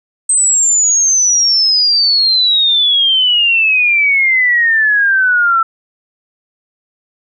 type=exponential sweep; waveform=sine; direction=down; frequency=8300 to 1326 Hz; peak=-8 dBFS; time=0.29-5.63 s; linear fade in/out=5 ms; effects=none